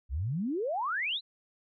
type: exponential sweep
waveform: sine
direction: up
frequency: 58.3 to 4186 Hz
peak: -29 dBFS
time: 0.09-1.21 s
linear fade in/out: 50 ms
effects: none